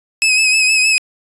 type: tone with vibrato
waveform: sawtooth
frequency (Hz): 2562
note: E7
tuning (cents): -50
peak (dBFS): -7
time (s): 0.22-0.98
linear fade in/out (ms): 0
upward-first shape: sine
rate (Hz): 6.4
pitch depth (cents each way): 40
effects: resampled to 24000 Hz